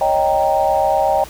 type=chord; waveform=sine; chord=Eb dominant seventh; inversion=third; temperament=equal; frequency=554.4 / 622.3 / 784 / 932.3 Hz; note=Db5 / Eb5 / G5 / Bb5; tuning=0 / 0 / 0 / 0 cents; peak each=-20 / -18 / -16 / -22 dBFS; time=0.01-1.24 s; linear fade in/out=2 ms; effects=added 60 Hz sine -37 dBFS peak until 1.29 s + pink hiss -37 dBFS RMS until 1.29 s